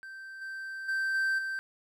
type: tone with level steps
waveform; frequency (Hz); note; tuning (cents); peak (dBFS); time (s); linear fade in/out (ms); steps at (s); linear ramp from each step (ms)
triangle; 1560; G6; -9; -40 / -35 / -26 / -24 / -30; 0.03-1.59; 0; 0.41 / 0.88 / 1.14 / 1.38; 10
effects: none